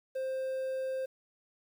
triangle tone with quantisation, 525 Hz, C5, 6 cents sharp, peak -30 dBFS, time 0.15-1.06 s, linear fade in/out 10 ms, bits 10, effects none

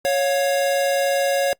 square tone pair together, 554.4 / 709.6 Hz, C#5 / F5, 0 / +27 cents, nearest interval major third, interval 427 cents, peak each -19 / -25 dBFS, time 0.05-1.53 s, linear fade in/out 0 ms, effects noise-tail reverb RT60 0.1 s tail -25 dB re dry + Opus 48 kbps

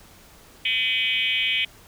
sine tone with frequency modulation, 2746 Hz, F7, 30 cents flat, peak -20 dBFS, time 0.65-1.65 s, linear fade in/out 5 ms, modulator 236 Hz, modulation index 2.6, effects pink hiss -50 dBFS RMS until 1.87 s

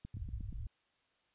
click train, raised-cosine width 5 ms, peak -33 dBFS, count 5, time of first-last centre 0.05-0.527 s, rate 8.38 Hz
white low-pass noise, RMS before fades -42 dBFS, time 0.14-0.67 s, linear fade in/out 2 ms, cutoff 120 Hz, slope 96 dB/octave
effects white hiss -75 dBFS RMS until 1.34 s + resampled to 8000 Hz

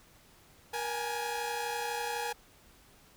sawtooth tone cluster, 473.8 / 811 / 843 Hz, A#4 / G#5 / G#5, +28 / -41 / +26 cents, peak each -34 / -36 / -32 dBFS, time 0.73-2.33 s, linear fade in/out 10 ms, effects pink hiss -60 dBFS RMS until 3.16 s

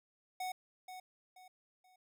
square tone with echo, 740 Hz, F#5, in tune, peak -38 dBFS, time 0.4-0.52 s, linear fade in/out 5 ms, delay 480 ms, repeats 3, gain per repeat -9 dB, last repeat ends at 1.96 s, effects none

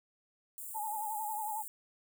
white high-pass noise, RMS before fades -44 dBFS, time 0.58-1.68 s, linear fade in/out 0 ms, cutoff 7300 Hz, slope 96 dB/octave
sine tone with vibrato, 856 Hz, A5, 48 cents flat, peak -35 dBFS, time 0.74-1.63 s, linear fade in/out 20 ms, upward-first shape sine, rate 11 Hz, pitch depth 69 cents each way
effects none

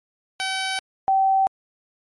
10% pulse / sine tone pair in turn, 764 / 772 Hz, G5 / G5, -45 / -27 cents, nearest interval unison, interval 18 cents, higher second, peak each -15 dBFS, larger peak neither, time 0.4-0.79 / 1.08-1.47 s, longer neither, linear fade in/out 0 ms, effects MP3 48 kbps

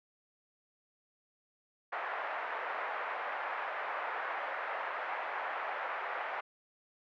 pink band-pass noise, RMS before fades -38 dBFS, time 1.92-6.41 s, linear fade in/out 10 ms, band 630 to 2000 Hz, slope 24 dB/octave, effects none

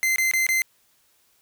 45% pulse tone bursts, 2074 Hz, C7, 16 cents flat, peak -19 dBFS, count 4, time 0.03-0.619 s, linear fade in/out 0 ms, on 130 ms, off 23 ms, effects white hiss -63 dBFS RMS until 1.41 s

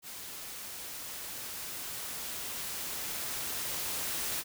white noise with level ramp, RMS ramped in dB -44 to -34 dBFS, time 0.02-4.44 s, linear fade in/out 50 ms, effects none

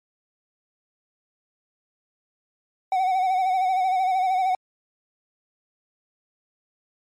triangle tone with vibrato, 749 Hz, F#5, 21 cents sharp, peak -17 dBFS, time 2.92-4.55 s, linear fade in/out 2 ms, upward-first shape sine, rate 13 Hz, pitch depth 52 cents each way, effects MP3 64 kbps

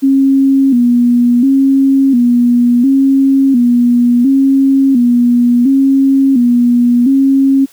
sine tone with vibrato, 256 Hz, C4, 38 cents flat, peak -5 dBFS, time 0.02-7.66 s, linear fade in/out 20 ms, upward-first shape square, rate 0.71 Hz, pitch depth 100 cents each way, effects white hiss -44 dBFS RMS until 7.72 s + high-pass 150 Hz 12 dB/octave

